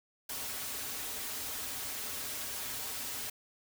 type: noise with comb filter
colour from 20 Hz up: white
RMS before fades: -39 dBFS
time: 0.29-3.3 s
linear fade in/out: 5 ms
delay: 5.8 ms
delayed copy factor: -0.7
effects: none